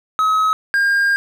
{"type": "tone pair in turn", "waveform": "triangle", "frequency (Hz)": [1278, 1610.2], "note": ["D#6", "G6"], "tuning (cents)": [46, 46], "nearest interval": "major third", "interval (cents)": 400, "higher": "second", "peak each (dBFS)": -11, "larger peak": "neither", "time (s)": [[0.19, 0.53], [0.74, 1.16]], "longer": "second", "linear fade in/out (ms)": 0, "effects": []}